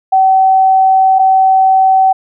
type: tone pair in turn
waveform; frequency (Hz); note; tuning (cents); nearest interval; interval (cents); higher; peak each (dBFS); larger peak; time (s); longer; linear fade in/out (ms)
sine; 763 / 763; G5 / G5; -47 / -47; unison; 0; neither; -5; neither; 0.12-1.19 / 1.19-2.13; first; 10
effects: none